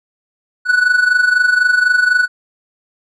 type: tone with amplitude modulation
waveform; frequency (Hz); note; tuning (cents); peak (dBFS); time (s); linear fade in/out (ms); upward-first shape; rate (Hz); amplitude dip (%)
triangle; 1480; F#6; 0; -5; 0.65-2.28; 50; sine; 24; 70
effects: resampled to 24000 Hz